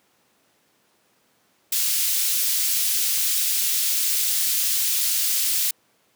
white high-pass noise, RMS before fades -22 dBFS, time 1.72-5.71 s, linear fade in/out 5 ms, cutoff 3200 Hz, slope 12 dB/octave, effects pink hiss -63 dBFS RMS until 6.15 s + high-pass 200 Hz 12 dB/octave

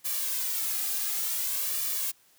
blue noise with flanger, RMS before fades -30 dBFS, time 0.04-2.12 s, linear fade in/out 20 ms, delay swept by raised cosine 1.7 to 2.47 ms, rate 0.56 Hz, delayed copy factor +0.7, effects white hiss -62 dBFS RMS until 2.38 s

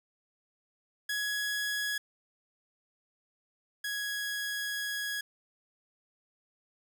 sawtooth tone pair in turn, 1674 / 1664.7 Hz, G#6 / G#6, +13 / +4 cents, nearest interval unison, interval 9 cents, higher first, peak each -27 / -29 dBFS, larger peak first, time 1.09-1.98 / 3.84-5.21 s, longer second, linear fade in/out 5 ms, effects none

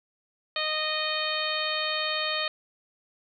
harmonic tone, 618 Hz, D#5, 12 cents flat, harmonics 1 / 2 / 3 / 4 / 5 / 6 / 7, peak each -34 / -34 / -34 / -34 / -34 / -34 / -34 dBFS, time 0.56-2.48 s, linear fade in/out 2 ms, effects none

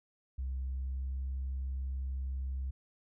sine tone with pitch glide, 65.41 to 66.17 Hz, C2 to C2, 0 to +20 cents, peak -32 dBFS, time 0.38-2.71 s, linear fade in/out 10 ms, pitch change +20 cents, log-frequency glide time 0.62-1.15 s, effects tanh soft clip ceiling -31 dBFS

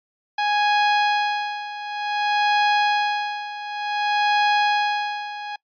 sawtooth tone with tremolo, 830 Hz, G#5, 1 cent flat, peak -12 dBFS, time 0.38-5.56 s, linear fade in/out 5 ms, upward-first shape sine, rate 0.55 Hz, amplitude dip 80%, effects noise-tail reverb RT60 0.1 s tail -24 dB re dry + resampled to 11025 Hz

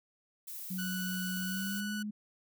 violet noise, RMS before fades -43 dBFS, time 0.47-1.81 s, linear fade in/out 10 ms
sine tone with pitch glide, 185 to 210.1 Hz, F#3 to G#3, 0 to +20 cents, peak -35 dBFS, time 0.7-2.11 s, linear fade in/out 10 ms, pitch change +220 cents, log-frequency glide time 1.44-1.94 s
sawtooth tone, 1480 Hz, F#6, in tune, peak -35 dBFS, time 0.78-2.03 s, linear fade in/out 10 ms
effects none

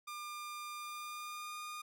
sawtooth tone with pitch glide, 1200 to 1218.9 Hz, D6 to D#6, +37 to -36 cents, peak -39 dBFS, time 0.07-1.82 s, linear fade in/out 10 ms, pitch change +27 cents, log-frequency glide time 0.78-1.6 s, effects none

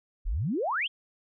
sine exponential sweep, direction up, 32.7 to 3409 Hz, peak -26 dBFS, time 0.25-0.88 s, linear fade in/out 20 ms, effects none

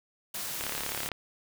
white noise, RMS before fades -36 dBFS, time 0.34-1.09 s, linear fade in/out 5 ms
click train, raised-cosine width 0.3 ms, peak -18 dBFS, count 19, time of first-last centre 0.61-1.117 s, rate 35.5 Hz
effects none

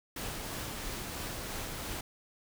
pink noise with tremolo, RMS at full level -38 dBFS, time 0.16-2.01 s, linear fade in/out 5 ms, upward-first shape triangle, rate 3 Hz, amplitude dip 25%, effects none

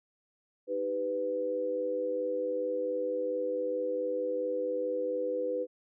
sine tone cluster, 311.3 / 394 / 498.5 Hz, D#4 / G4 / B4, +1 / +9 / +16 cents, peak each -39 / -38 / -30 dBFS, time 0.67-5.67 s, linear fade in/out 50 ms, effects none

